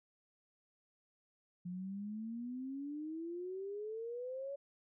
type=exponential sweep; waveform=sine; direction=up; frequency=175.3 to 567 Hz; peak=-40 dBFS; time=1.65-4.56 s; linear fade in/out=10 ms; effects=none